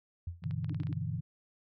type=tone with exponential decay; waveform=sine; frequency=85.9 Hz; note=F2; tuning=28 cents flat; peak=-32 dBFS; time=0.27-0.46 s; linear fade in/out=5 ms; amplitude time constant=41 ms
type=chord; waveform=sine; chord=E minor seventh; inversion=first; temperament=equal; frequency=98 / 123.47 / 146.83 / 164.81 Hz; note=G2 / B2 / D3 / E3; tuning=0 / 0 / 0 / 0 cents; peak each=-38 dBFS; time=0.42-1.21 s; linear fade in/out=20 ms
type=clicks; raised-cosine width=0.3 ms; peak=-35 dBFS; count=9; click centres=0.439 / 0.51 / 0.645 / 0.695 / 0.746 / 0.801 / 0.834 / 0.87 / 0.928 s
type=tone bursts; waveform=sine; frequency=293.7 Hz; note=D4; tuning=in tune; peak=-39 dBFS; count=3; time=0.7-0.921 s; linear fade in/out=5 ms; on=31 ms; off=64 ms
effects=none